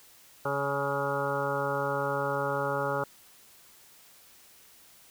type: harmonic tone with a mistuned harmonic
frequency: 140 Hz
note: C#3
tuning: 18 cents sharp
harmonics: 1 / 2 / 3 / 4 / 6 / 7 / 8 / 9 / 10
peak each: -37 / -41 / -35 / -32 / -35 / -40 / -39 / -36 / -36 dBFS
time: 0.45-3.04 s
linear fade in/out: 5 ms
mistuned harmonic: 10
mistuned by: +18 cents
effects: white hiss -56 dBFS RMS until 5.1 s